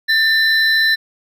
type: tone pair together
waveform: triangle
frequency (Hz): 1787 / 4012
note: A6 / B7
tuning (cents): +26 / +26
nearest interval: octave + major second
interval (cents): 1400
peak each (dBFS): -11 / -16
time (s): 0.08-0.96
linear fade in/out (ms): 20
effects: none